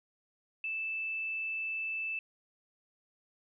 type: tone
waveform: sine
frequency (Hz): 2637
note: E7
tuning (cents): 0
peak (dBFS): -33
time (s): 0.64-2.19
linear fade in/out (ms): 2
effects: none